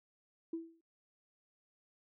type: tone with exponential decay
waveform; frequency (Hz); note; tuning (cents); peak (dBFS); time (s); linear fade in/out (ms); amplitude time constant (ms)
sine; 329.6; E4; 0; -33; 0.53-0.81; 5; 60
effects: noise-tail reverb RT60 0.2 s tail -20 dB re dry + tanh soft clip ceiling -29 dBFS